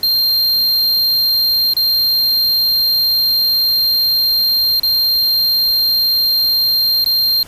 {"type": "tone with dropouts", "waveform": "square", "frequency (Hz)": 4186, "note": "C8", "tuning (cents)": 0, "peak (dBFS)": -12, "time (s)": [0.03, 7.43], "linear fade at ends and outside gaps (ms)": 2, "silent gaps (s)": [[1.736, 1.766], [4.798, 4.832], [7.044, 7.06]], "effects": ["pink hiss -39 dBFS RMS until 7.47 s", "resampled to 32000 Hz"]}